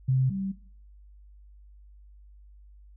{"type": "tone pair in turn", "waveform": "sine", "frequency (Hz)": [130.81, 193.46], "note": ["C3", "G3"], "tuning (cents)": [0, -23], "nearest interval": "perfect fifth", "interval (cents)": 677, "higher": "second", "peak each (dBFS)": [-20, -29], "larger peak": "first", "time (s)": [[0.08, 0.3], [0.3, 0.52]], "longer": "neither", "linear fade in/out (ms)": 10, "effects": ["noise-tail reverb RT60 0.5 s tail -17 dB re dry", "added 50 Hz sine -49 dBFS peak until 2.96 s"]}